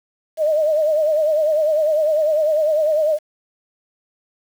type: tone with vibrato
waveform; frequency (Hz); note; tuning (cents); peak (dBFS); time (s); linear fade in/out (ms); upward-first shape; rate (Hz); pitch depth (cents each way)
sine; 616; D#5; -17; -14; 0.37-3.19; 50; triangle; 10; 92
effects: 7-bit